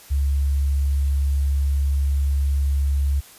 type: tone with sample-and-hold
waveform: sine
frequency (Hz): 69.8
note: C#2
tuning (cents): +13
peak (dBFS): -17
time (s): 0.1-3.21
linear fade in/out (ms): 20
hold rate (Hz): 11025
effects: white hiss -46 dBFS RMS until 3.38 s + resampled to 32000 Hz